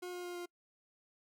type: tone with pitch steps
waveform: 40% pulse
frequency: 359.1 / 356.4 / 353.7 / 351.1 Hz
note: F4 / F4 / F4 / F4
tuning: +48 / +35 / +22 / +9 cents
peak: -40 dBFS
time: 0.02-0.46 s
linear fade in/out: 10 ms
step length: 110 ms
effects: noise-tail reverb RT60 0.1 s tail -25 dB re dry